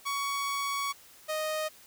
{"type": "tone pair in turn", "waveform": "sawtooth", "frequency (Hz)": [1121, 621.4], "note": ["C#6", "D#5"], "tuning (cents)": [19, -2], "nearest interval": "minor seventh", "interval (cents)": 1021, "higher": "first", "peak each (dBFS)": -26, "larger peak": "neither", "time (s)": [[0.05, 0.93], [1.28, 1.69]], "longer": "first", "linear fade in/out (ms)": 20, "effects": ["white hiss -55 dBFS RMS until 1.86 s"]}